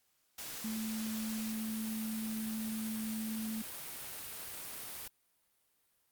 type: tone in noise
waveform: sine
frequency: 220 Hz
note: A3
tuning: in tune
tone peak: -36 dBFS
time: 0.64-3.62 s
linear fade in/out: 5 ms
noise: white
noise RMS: -44 dBFS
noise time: 0.38-5.08 s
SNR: +5 dB
effects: white hiss -75 dBFS RMS until 6.11 s + Opus 48 kbps